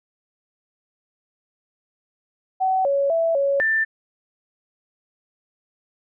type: tone with pitch steps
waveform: sine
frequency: 756 / 558 / 661 / 557 / 1778 Hz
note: F#5 / C#5 / E5 / C#5 / A6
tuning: +37 / +11 / +5 / +8 / +18 cents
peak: -17 dBFS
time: 2.6-3.85 s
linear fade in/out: 20 ms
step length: 250 ms
effects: none